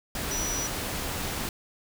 sine tone in noise, 5870 Hz, F#8, 15 cents flat, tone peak -30 dBFS, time 0.31-0.67 s, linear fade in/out 2 ms, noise pink, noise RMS -32 dBFS, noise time 0.15-1.49 s, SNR -1 dB, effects none

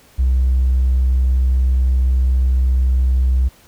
triangle tone, 63.9 Hz, C2, 40 cents flat, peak -8 dBFS, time 0.18-3.49 s, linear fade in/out 20 ms, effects tanh soft clip ceiling -9 dBFS + pink hiss -49 dBFS RMS until 3.67 s

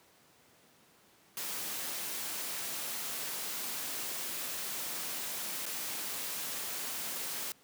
white noise with dropouts, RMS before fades -38 dBFS, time 1.37-7.52 s, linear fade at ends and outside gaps 1 ms, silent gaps 5.656-5.663 s, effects pink hiss -63 dBFS RMS until 7.63 s + high-pass 150 Hz 12 dB/octave

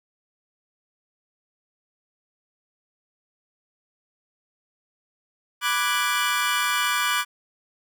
25% pulse chord, G# half-diminished seventh, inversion first, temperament equal, 987.8 / 1174.7 / 1480 / 1661.2 Hz, B5 / D6 / F#6 / G#6, 0 / 0 / 0 / 0 cents, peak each -26 / -21 / -23 / -25 dBFS, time 5.61-7.25 s, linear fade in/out 50 ms, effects none

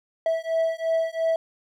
triangle beating tone pair, 652 / 654.9 Hz, E5 / E5, -19 / -11 cents, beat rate 2.9 Hz, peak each -23 / -23 dBFS, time 0.26-1.36 s, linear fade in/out 2 ms, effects none

